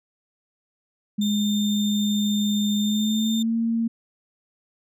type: tone with pitch glide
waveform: sine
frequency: 207.7 to 229.1 Hz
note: G#3 to A#3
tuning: 0 to -30 cents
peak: -20 dBFS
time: 1.18-3.88 s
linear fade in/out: 10 ms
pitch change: +170 cents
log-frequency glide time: 2.78-3.55 s
type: tone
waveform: 35% pulse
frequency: 3613 Hz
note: A7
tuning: 45 cents sharp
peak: -26 dBFS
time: 1.21-3.43 s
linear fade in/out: 10 ms
effects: resampled to 32000 Hz